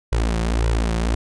sawtooth tone with flanger, 56.4 Hz, A1, 44 cents sharp, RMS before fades -20 dBFS, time 0.12-1.15 s, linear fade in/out 5 ms, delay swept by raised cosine 2 to 5.6 ms, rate 1.8 Hz, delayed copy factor +0.95, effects resampled to 22050 Hz

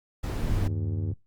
brown noise, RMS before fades -28 dBFS, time 0.23-0.68 s, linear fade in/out 10 ms
click train, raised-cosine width 3 ms, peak -24 dBFS, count 55, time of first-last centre 0.42-1.115 s, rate 77.7 Hz
sine tone with vibrato, 97.1 Hz, G2, 16 cents flat, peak -27 dBFS, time 0.5-1.14 s, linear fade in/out 10 ms, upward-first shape sine, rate 15 Hz, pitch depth 48 cents each way
effects noise-tail reverb RT60 0.2 s tail -25 dB re dry + Opus 48 kbps

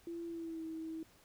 sine tone with pitch glide, 338.1 to 321.7 Hz, E4 to E4, +44 to -42 cents, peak -40 dBFS, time 0.07-1.03 s, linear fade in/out 2 ms, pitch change -86 cents, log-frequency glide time 0.25-0.65 s, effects pink hiss -65 dBFS RMS until 1.24 s

